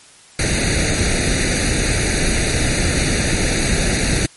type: noise with comb filter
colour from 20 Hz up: pink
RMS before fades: -17 dBFS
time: 0.39-4.26 s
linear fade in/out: 2 ms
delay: 0.47 ms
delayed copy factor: +0.85
effects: white hiss -45 dBFS RMS until 4.36 s + MP3 48 kbps